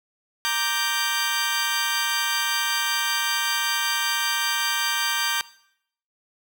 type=chord; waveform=15% pulse; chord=G minor; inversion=first; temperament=equal; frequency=932.3 / 1174.7 / 1568 Hz; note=Bb5 / D6 / G6; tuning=0 / 0 / 0 cents; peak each=-22 / -22 / -18 dBFS; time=0.45-5.41 s; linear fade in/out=0 ms; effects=noise-tail reverb RT60 0.7 s tail -19 dB re dry